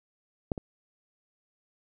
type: clicks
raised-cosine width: 2 ms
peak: -14 / -22 dBFS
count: 2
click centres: 0.518 / 0.578 s
effects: none